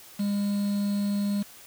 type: tone with quantisation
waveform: triangle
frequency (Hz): 202.6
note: G#3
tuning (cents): -43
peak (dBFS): -22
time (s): 0.19-1.43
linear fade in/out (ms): 10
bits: 7
effects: white hiss -49 dBFS RMS until 1.66 s